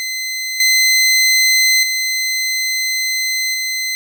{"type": "tone with level steps", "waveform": "20% pulse", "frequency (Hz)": 2050, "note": "C7", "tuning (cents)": -36, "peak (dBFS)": [-15, -5, -11, -13], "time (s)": [0, 3.95], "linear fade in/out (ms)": 0, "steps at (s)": [0.6, 1.83, 3.54], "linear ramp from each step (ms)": 2, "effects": []}